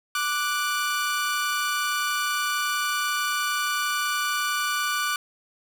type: tone pair together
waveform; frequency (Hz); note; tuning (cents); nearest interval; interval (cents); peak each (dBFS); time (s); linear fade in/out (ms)
sawtooth; 1176 / 1477.7; D6 / F#6; +2 / -3; major third; 395; -23; 0.15-5.16; 2
effects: none